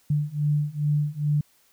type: beating tone pair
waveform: sine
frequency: 146.83 / 149.23 Hz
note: D3 / D3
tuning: 0 / +28 cents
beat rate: 2.4 Hz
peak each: -25 / -24 dBFS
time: 0.1-1.41 s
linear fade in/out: 5 ms
effects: white hiss -62 dBFS RMS until 1.72 s